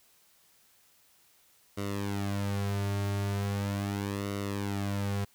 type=tone with flanger; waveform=sawtooth; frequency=100.3 Hz; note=G2; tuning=40 cents sharp; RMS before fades=-32 dBFS; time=1.77-5.25 s; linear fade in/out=10 ms; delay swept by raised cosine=1.2 to 4 ms; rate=0.39 Hz; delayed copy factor=-0.75; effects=white hiss -64 dBFS RMS until 5.34 s